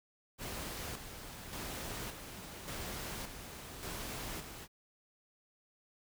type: noise with tremolo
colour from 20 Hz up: pink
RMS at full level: -42 dBFS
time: 0.38-4.68 s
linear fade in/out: 50 ms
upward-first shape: square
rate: 0.87 Hz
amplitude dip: 50%
effects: none